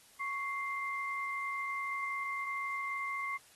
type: tone pair together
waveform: sine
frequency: 1108.7 / 2093 Hz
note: C#6 / C7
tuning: 0 / 0 cents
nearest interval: major seventh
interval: 1100 cents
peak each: -37 / -37 dBFS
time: 0.19-3.38 s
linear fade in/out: 20 ms
effects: white hiss -61 dBFS RMS until 3.55 s + AAC 32 kbps